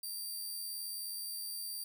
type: tone with amplitude modulation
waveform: 10% pulse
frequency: 4699 Hz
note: D8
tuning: in tune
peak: -31 dBFS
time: 0.03-1.84 s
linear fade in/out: 5 ms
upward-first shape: sine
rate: 79.1 Hz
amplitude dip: 30%
effects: 11-bit